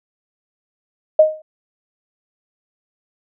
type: tone with exponential decay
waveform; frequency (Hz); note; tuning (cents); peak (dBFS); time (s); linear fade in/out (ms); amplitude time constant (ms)
sine; 622.3; D#5; 0; -3; 1.19-1.42; 5; 50
effects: none